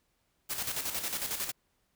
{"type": "noise with tremolo", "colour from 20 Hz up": "white", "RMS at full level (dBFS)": -33, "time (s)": [0.49, 1.52], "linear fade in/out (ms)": 20, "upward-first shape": "square", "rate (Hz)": 11, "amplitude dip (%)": 55, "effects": ["pink hiss -75 dBFS RMS until 1.95 s"]}